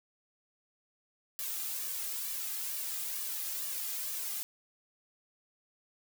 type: noise with flanger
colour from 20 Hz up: blue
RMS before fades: -37 dBFS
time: 1.39-4.43 s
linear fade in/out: 0 ms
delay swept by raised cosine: 1.7 to 2.48 ms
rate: 2.2 Hz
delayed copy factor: +0.7
effects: none